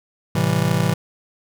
square chord, A minor seventh, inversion none, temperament just, 110 / 132 / 165 / 198 Hz, A2 / C3 / E3 / G3, 0 / +16 / +2 / +18 cents, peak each -24 / -23 / -21 / -26 dBFS, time 0.35-0.94 s, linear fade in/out 5 ms, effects none

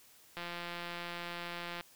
click train, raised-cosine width 0.3 ms, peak -25 dBFS, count 250, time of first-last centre 0.37-1.809 s, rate 173 Hz, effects white hiss -61 dBFS RMS until 1.95 s

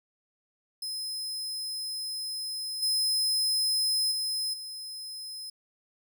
sawtooth tone with level steps, 5100 Hz, D#8, 42 cents sharp, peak -30 / -22 / -26 / -35 dBFS, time 0.82-5.5 s, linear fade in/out 5 ms, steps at 2.82 / 4.11 / 4.53 s, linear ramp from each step 10 ms, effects none

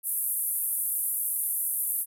white band-pass noise, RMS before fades -29 dBFS, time 0.03-2.06 s, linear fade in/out 50 ms, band 10000 to 13000 Hz, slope 48 dB/octave, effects none

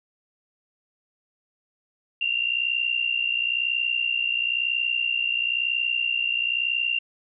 sine tone pair together, 2733 / 2794 Hz, F7 / F7, -38 / 0 cents, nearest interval unison, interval 38 cents, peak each -26 / -24 dBFS, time 2.21-6.99 s, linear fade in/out 5 ms, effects none

